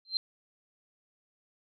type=tone with exponential growth; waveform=sine; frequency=4140 Hz; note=C8; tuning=19 cents flat; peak=-22 dBFS; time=0.05-0.17 s; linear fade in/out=1 ms; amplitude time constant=24 ms; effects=none